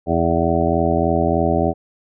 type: harmonic tone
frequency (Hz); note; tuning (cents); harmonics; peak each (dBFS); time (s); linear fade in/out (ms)
83.3; E2; +19; 1 / 2 / 3 / 4 / 5 / 7 / 8 / 9; -23 / -23 / -23 / -23 / -23 / -23 / -23 / -23; 0.06-1.74; 50
effects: none